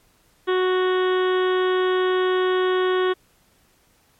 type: harmonic tone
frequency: 369.4 Hz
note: F#4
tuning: 3 cents flat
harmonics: 1 / 2 / 3 / 4 / 5 / 6 / 7 / 8 / 9 / 10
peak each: -18 / -33 / -27 / -31 / -32 / -43 / -45 / -39 / -35 / -42 dBFS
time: 0.47-3.14 s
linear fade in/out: 20 ms
effects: pink hiss -60 dBFS RMS until 4.19 s + MP3 64 kbps